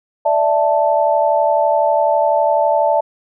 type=chord; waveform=sine; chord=D suspended second; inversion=none; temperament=equal; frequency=587.3 / 659.3 / 880 Hz; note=D5 / E5 / A5; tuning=0 / 0 / 0 cents; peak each=-16 dBFS; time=0.25-3.01 s; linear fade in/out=10 ms; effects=none